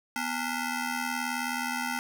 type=ring-modulated tone; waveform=15% pulse; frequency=573 Hz; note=D5; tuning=43 cents flat; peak=-20 dBFS; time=0.16-1.99 s; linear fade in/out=0 ms; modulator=326 Hz; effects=none